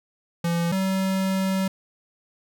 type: tone pair in turn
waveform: square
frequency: 170 / 190.82 Hz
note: F3 / G3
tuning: -46 / -46 cents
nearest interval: major second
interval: 200 cents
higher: second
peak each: -22 dBFS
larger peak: neither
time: 0.44-0.72 / 0.72-1.68 s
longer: second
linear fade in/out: 5 ms
effects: none